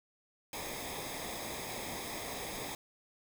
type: noise with comb filter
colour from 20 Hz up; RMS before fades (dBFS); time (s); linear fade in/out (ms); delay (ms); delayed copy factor
pink; -41; 0.53-2.75; 2; 0.69; -0.7
effects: none